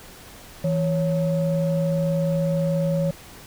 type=tone pair together; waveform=sine; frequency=164.3 / 554.4 Hz; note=E3 / C#5; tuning=-5 / 0 cents; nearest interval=octave + major sixth; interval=2105 cents; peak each=-20 / -23 dBFS; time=0.64-3.11 s; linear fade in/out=5 ms; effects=tanh soft clip ceiling -13 dBFS + pink hiss -44 dBFS RMS until 3.46 s